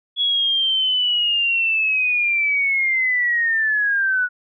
sine linear sweep, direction down, 3376 to 1461 Hz, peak -16 dBFS, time 0.16-4.29 s, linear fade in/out 50 ms, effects none

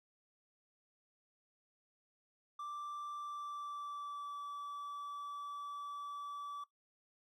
triangle tone with pitch glide, 1174.7 to 1153.9 Hz, D6 to D6, 0 to -31 cents, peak -40 dBFS, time 2.59-6.64 s, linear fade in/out 5 ms, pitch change -31 cents, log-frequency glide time 3.17-4.4 s, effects noise-tail reverb RT60 0.1 s tail -18 dB re dry

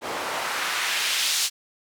white noise with band-pass filter sweep, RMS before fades -26 dBFS, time 0.01-1.5 s, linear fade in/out 50 ms, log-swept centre 560 to 4800 Hz, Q 0.98, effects none

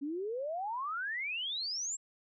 sine exponential sweep, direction up, 272 to 7670 Hz, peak -34 dBFS, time 0.01-1.97 s, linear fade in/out 20 ms, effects none

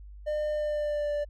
triangle tone with pitch glide, 603 to 587.2 Hz, D5 to D5, +46 to 0 cents, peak -25 dBFS, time 0.26-1.25 s, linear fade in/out 20 ms, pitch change -46 cents, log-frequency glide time 0.51-1.13 s, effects added 50 Hz sine -43 dBFS peak until 1.29 s

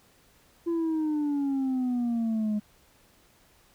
sine exponential sweep, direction down, 341.6 to 207.7 Hz, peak -22 dBFS, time 0.66-2.6 s, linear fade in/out 20 ms, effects tanh soft clip ceiling -24 dBFS + pink hiss -61 dBFS RMS until 3.74 s

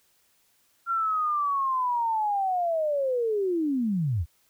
sine linear sweep, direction down, 1381 to 69.2 Hz, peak -23 dBFS, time 0.86-4.26 s, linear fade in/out 50 ms, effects white hiss -66 dBFS RMS until 4.49 s

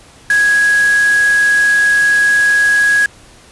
sine tone in noise, 1661.2 Hz, G#6, in tune, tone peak -8 dBFS, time 0.3-3.06 s, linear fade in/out 2 ms, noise white, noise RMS -24 dBFS, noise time 0.3-3.06 s, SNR +13 dB, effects pink hiss -42 dBFS RMS until 3.51 s + resampled to 24000 Hz

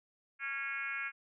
sine tone with frequency modulation, 1915 Hz, A#6, 46 cents sharp, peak -35 dBFS, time 0.39-1.12 s, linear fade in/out 50 ms, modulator 265 Hz, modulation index 2.1, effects none

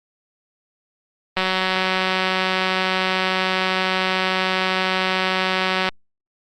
click train, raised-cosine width 0.3 ms, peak -4 dBFS, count 846, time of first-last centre 1.37-5.889 s, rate 187 Hz, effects Opus 24 kbps

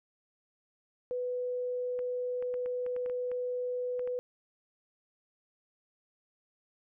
sine tone, 496.3 Hz, B4, 8 cents sharp, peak -31 dBFS, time 1.11-4.19 s, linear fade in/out 0 ms
clicks, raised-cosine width 0.5 ms, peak -34 dBFS, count 11, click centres 1.991 / 2.425 / 2.541 / 2.66 / 2.864 / 2.964 / 3.061 / 3.098 / 3.316 / 3.994 / 4.075 s
effects none

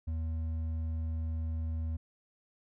triangle tone with hard clipping, 80.4 Hz, E2, 43 cents flat, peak -33 dBFS, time 0.07-1.97 s, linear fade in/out 10 ms, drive 8 dB, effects none

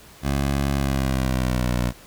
15% pulse tone with pitch glide, 69.3 to 61.03 Hz, C#2 to B1, 0 to -20 cents, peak -14 dBFS, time 0.22-1.93 s, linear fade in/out 50 ms, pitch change -220 cents, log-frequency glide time 0.74-1.7 s, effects pink hiss -47 dBFS RMS until 2.06 s

